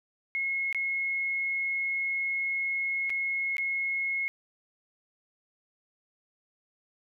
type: tone with dropouts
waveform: sine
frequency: 2169 Hz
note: C#7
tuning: 38 cents flat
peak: -27 dBFS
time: 0.35-4.28 s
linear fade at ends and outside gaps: 0 ms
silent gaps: 0.727-0.747 / 3.096-3.102 / 3.568-3.582 s
effects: none